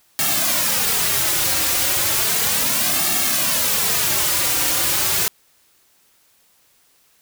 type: noise with flanger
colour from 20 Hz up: white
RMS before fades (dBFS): -19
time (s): 0.19-5.28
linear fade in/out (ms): 0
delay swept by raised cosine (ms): 2 to 4.7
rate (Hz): 0.34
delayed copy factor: -0.8
effects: white hiss -58 dBFS RMS until 7.21 s